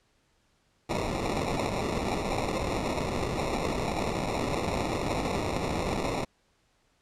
blue noise with sample-and-hold, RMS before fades -30 dBFS, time 0.89-6.25 s, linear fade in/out 10 ms, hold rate 1575 Hz, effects pink hiss -69 dBFS RMS until 7.01 s + low-pass 8000 Hz 12 dB/octave

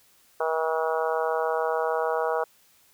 harmonic tone, 160.4 Hz, E3, 47 cents flat, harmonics 3 / 4 / 5 / 6 / 7 / 8 / 9, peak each -27 / -29 / -31 / -33 / -34 / -35 / -36 dBFS, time 0.4-2.44 s, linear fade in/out 5 ms, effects white hiss -60 dBFS RMS until 2.93 s

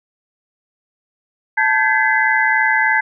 sine tone cluster, 881 / 1561 / 1684 / 2028 Hz, A5 / G6 / G#6 / B6, +2 / -8 / +24 / +45 cents, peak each -18 dBFS, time 1.57-3.01 s, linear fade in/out 10 ms, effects none

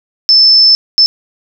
sine tone bursts at uneven times, 5274 Hz, E8, in tune, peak -3 dBFS, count 2, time 0.29-0.75 / 0.98-1.06 s, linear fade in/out 0 ms, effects none

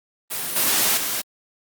white noise with level steps, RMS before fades -27 / -19 / -25 dBFS, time 0.3-1.22 s, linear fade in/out 20 ms, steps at 0.56 / 0.97 s, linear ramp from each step 2 ms, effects high-pass 150 Hz 12 dB/octave + Opus 32 kbps

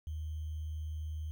sine tone with sample-and-hold, 77.78 Hz, D#2, in tune, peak -36 dBFS, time 0.07-1.31 s, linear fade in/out 0 ms, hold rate 3150 Hz, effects none

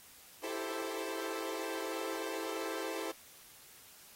sawtooth chord, A minor seventh, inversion second, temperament equal, 329.6 / 392 / 440 / 523.3 Hz, E4 / G4 / A4 / C5, 0 / 0 / 0 / 0 cents, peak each -38 / -40 / -38 / -39 dBFS, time 0.43-3.12 s, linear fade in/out 10 ms, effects white hiss -57 dBFS RMS until 4.15 s + AAC 48 kbps

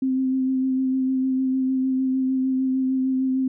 sine tone with vibrato, 261.6 Hz, C4, in tune, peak -19 dBFS, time 0.02-3.48 s, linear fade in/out 5 ms, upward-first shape sine, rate 6.6 Hz, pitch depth 17 cents each way, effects none

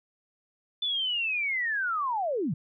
sine linear sweep, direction down, 3520 to 123.47 Hz, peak -26 dBFS, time 0.82-2.54 s, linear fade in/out 5 ms, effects none

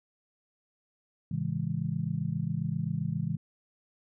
sine chord, A major seventh, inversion none, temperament just, 110 / 137.5 / 165 / 206.2 Hz, A2 / C#3 / E3 / G#3, 0 / -14 / +2 / -12 cents, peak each -37 / -33 / -32 / -37 dBFS, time 1.31-3.37 s, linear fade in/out 5 ms, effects none

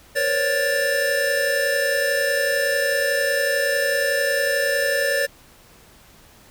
square tone cluster, 475.1 / 529 / 560 / 1760 Hz, A#4 / C5 / C#5 / A6, +33 / +19 / +18 / 0 cents, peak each -29 / -31 / -23 / -23 dBFS, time 0.15-5.27 s, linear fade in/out 20 ms, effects pink hiss -50 dBFS RMS until 6.5 s

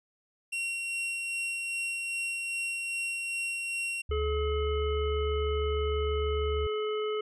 45% pulse tone with tremolo, 2740 Hz, F7, 34 cents flat, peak -30 dBFS, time 0.52-4.02 s, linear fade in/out 10 ms, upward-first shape sine, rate 2.5 Hz, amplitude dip 25%
sine tone with vibrato, 73.3 Hz, D2, 3 cents flat, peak -30 dBFS, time 4.09-6.67 s, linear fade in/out 5 ms, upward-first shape sine, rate 8.5 Hz, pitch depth 8 cents each way
harmonic tone, 426.8 Hz, G#4, 47 cents sharp, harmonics 1 / 3 / 5 / 7, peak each -29 / -38 / -45 / -42 dBFS, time 4.11-7.21 s, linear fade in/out 5 ms
effects resampled to 24000 Hz

